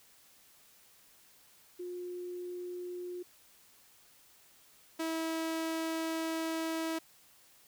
sine / sawtooth tone pair in turn, 356.8 / 324.2 Hz, F4 / E4, +37 / -29 cents, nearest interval major second, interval 166 cents, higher first, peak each -38 / -29 dBFS, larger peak second, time 1.79-3.23 / 4.99-6.99 s, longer second, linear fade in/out 10 ms, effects white hiss -62 dBFS RMS until 7.67 s

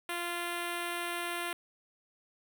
5% pulse tone with notch filter, 346.5 Hz, F4, 14 cents flat, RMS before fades -36 dBFS, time 0.09-1.53 s, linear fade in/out 2 ms, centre 4800 Hz, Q 1.2, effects none

